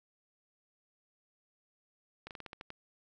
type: slowing click train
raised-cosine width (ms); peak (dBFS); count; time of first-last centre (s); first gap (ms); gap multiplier
0.3; -28; 8; 2.27-2.704; 38; 1.16
effects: none